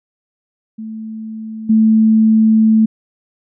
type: tone with level steps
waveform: sine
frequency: 220 Hz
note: A3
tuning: in tune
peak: -24 / -7 dBFS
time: 0.78-2.86 s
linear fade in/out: 10 ms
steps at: 1.69 s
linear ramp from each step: 10 ms
effects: none